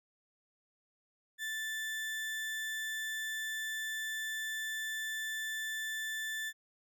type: tone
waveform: 35% pulse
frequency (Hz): 1760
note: A6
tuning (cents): 0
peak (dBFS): -34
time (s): 1.38-6.53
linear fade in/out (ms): 50
effects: none